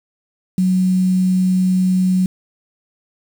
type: tone with quantisation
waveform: sine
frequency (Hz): 185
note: F#3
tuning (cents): 0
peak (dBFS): -12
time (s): 0.58-2.26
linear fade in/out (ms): 2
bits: 6
effects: none